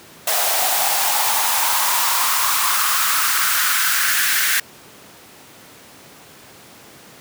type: noise with high-pass filter sweep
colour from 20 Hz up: white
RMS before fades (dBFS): -18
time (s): 0.27-4.6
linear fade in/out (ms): 5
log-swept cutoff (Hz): 670 to 1700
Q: 4.5
effects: pink hiss -43 dBFS RMS until 7.2 s + high-pass 150 Hz 12 dB/octave